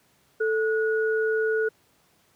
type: tone pair together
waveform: sine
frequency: 440 / 1457.1 Hz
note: A4 / F#6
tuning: 0 / -27 cents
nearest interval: octave + major sixth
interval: 2073 cents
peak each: -22 / -28 dBFS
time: 0.4-1.69 s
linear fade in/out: 10 ms
effects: pink hiss -63 dBFS RMS until 2.35 s + high-pass 100 Hz 12 dB/octave